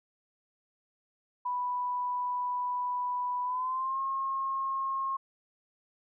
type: tone with pitch glide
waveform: sine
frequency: 987.8 to 1077.2 Hz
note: B5 to C#6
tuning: 0 to -50 cents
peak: -29 dBFS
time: 1.45-5.17 s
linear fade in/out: 10 ms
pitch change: +150 cents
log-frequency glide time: 3.43-4 s
effects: none